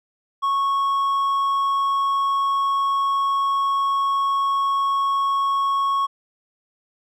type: tone with hard clipping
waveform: sine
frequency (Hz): 1103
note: C#6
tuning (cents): -9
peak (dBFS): -19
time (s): 0.42-6.07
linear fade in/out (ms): 20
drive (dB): 3
effects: none